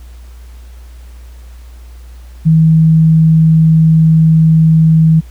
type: tone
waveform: sine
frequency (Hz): 160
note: D#3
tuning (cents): +49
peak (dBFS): -4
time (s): 2.45-5.21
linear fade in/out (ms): 20
effects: added 60 Hz sine -30 dBFS peak until 5.3 s + pink hiss -47 dBFS RMS until 5.3 s